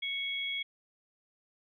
sine tone pair together, 2217 / 3322 Hz, C#7 / G#7, 0 / 0 cents, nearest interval perfect fifth, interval 700 cents, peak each -35 / -35 dBFS, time 0.02-0.63 s, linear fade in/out 10 ms, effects none

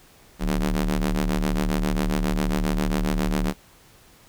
sawtooth ring-modulated tone, 75.8 Hz, D#2, 45 cents flat, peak -14 dBFS, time 0.39-3.54 s, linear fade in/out 50 ms, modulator 110 Hz, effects pink hiss -53 dBFS RMS until 4.28 s

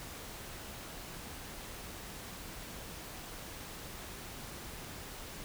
silence, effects pink hiss -46 dBFS RMS until 5.44 s

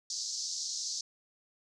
white band-pass noise, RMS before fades -37 dBFS, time 0.1-1.01 s, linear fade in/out 2 ms, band 4400 to 6600 Hz, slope 48 dB/octave, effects none

